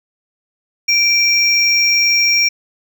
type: tone pair together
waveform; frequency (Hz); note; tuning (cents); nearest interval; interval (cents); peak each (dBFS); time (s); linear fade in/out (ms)
triangle; 2349 / 5587; D7 / F8; 0 / 0; octave + minor third; 1500; -12; 0.88-2.49; 10
effects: none